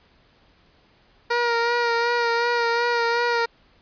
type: tone with vibrato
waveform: 15% pulse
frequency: 472.1 Hz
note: A#4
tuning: 22 cents sharp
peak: -13 dBFS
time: 1.3-3.46 s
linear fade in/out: 10 ms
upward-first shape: sine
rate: 2.7 Hz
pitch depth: 28 cents each way
effects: pink hiss -58 dBFS RMS until 3.81 s + resampled to 11025 Hz